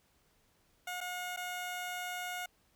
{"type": "tone with dropouts", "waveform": "15% pulse", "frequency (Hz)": 720, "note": "F#5", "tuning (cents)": -47, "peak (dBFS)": -31, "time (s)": [0.87, 2.46], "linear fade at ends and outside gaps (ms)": 5, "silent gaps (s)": [[1.006, 1.011], [1.364, 1.372]], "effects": ["pink hiss -71 dBFS RMS until 2.75 s"]}